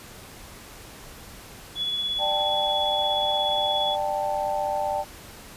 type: tone with tremolo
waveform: sine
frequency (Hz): 3400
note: G#7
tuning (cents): +40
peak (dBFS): -23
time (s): 1.75-3.97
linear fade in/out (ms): 50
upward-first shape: triangle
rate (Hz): 17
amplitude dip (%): 35
type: chord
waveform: sine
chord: D suspended fourth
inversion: none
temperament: equal with one note detuned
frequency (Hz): 594.2 / 784 / 880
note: D5 / G5 / A5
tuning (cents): +20 / 0 / 0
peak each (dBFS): -28 / -27 / -29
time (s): 2.18-5.05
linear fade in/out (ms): 50
effects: pink hiss -44 dBFS RMS until 5.56 s + resampled to 32000 Hz